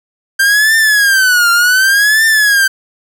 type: tone with vibrato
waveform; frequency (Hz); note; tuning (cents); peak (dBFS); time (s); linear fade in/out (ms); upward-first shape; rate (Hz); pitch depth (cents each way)
45% pulse; 1579; G6; +12; -7; 0.39-2.68; 10; triangle; 0.67; 230
effects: none